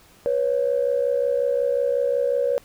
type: tone pair together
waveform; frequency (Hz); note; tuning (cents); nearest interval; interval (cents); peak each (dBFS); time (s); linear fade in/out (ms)
sine; 488.9 / 554.4; B4 / C#5; -18 / 0; major second; 218; -21; 0.26-2.58; 0
effects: tanh soft clip ceiling -11 dBFS + pink hiss -53 dBFS RMS until 2.64 s